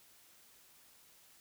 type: silence
effects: white hiss -63 dBFS RMS until 1.4 s